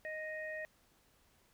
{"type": "harmonic tone", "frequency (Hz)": 622.3, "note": "D#5", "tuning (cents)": 0, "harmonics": [1, 3, 4], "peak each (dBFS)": [-43, -42, -55], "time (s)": [0.05, 0.65], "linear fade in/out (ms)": 0, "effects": ["pink hiss -70 dBFS RMS until 1.53 s"]}